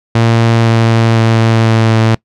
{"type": "tone with pitch steps", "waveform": "sawtooth", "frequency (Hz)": [114.9, 114.04, 113.19, 112.34], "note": ["A#2", "A#2", "A2", "A2"], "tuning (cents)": [-25, -38, 49, 36], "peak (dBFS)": -3, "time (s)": [0.15, 2.15], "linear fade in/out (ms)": 5, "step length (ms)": 500, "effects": ["noise-tail reverb RT60 0.1 s tail -23 dB re dry", "low-pass 5000 Hz 12 dB/octave"]}